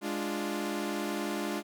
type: chord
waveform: sawtooth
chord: D diminished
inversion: second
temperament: equal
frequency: 207.7 / 293.7 / 349.2 Hz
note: Ab3 / D4 / F4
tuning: 0 / 0 / 0 cents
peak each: -32 dBFS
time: 0.01-1.63 s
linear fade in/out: 50 ms
effects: none